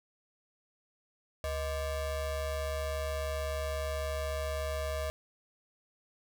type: ring-modulated tone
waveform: square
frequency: 277.2 Hz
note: C#4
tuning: in tune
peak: -30 dBFS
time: 1.44-5.1 s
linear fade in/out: 0 ms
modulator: 349 Hz
effects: none